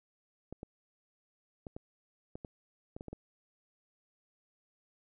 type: clicks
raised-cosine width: 2 ms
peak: -29 dBFS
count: 10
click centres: 0.526 / 0.631 / 1.668 / 1.765 / 2.355 / 2.448 / 2.965 / 3.009 / 3.083 / 3.13 s
effects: none